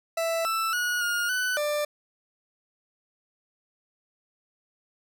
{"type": "tone with pitch steps", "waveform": "40% pulse", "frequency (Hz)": [661, 1325, 1455, 1426, 1498, 593], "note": ["E5", "E6", "F#6", "F6", "F#6", "D5"], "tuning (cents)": [5, 9, -29, 36, 21, 17], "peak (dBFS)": -24, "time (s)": [0.17, 1.85], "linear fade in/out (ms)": 5, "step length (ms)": 280, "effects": []}